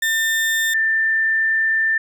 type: tone pair in turn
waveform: 35% pulse / sine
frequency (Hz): 1800 / 1784.5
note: A6 / A6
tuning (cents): +39 / +24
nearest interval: unison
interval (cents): 15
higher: first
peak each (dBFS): -15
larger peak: neither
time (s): 0.02-0.74 / 0.74-1.98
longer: second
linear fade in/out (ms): 5
effects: none